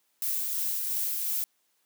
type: noise with tremolo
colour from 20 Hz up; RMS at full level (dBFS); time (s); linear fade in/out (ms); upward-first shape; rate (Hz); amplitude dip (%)
violet; -29; 0.22-1.44; 0; sine; 2.9; 25
effects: white hiss -72 dBFS RMS until 1.85 s + high-pass 200 Hz 12 dB/octave